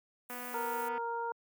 violet noise, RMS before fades -46 dBFS, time 0.29-0.89 s, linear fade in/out 10 ms
click train, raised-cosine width 0.5 ms, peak -30 dBFS, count 168, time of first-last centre 0.3-0.979 s, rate 246 Hz
harmonic tone, 466.2 Hz, A#4, in tune, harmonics 1 / 2 / 3, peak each -39 / -35 / -43 dBFS, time 0.54-1.32 s, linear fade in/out 2 ms
effects high-pass 150 Hz 12 dB/octave

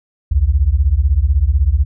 sine beating tone pair, 61.74 / 77.74 Hz, B1 / D#2, 0 / -1 cents, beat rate 16 Hz, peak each -13 dBFS, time 0.31-1.85 s, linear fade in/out 10 ms, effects none

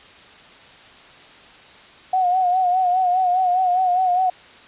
sine tone with vibrato, 732 Hz, F#5, 19 cents flat, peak -15 dBFS, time 2.13-4.3 s, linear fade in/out 5 ms, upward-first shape sine, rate 4.9 Hz, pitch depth 55 cents each way, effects white hiss -45 dBFS RMS until 4.67 s + resampled to 8000 Hz

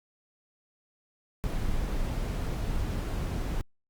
brown noise, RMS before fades -30 dBFS, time 1.44-3.61 s, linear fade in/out 0 ms, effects Opus 48 kbps

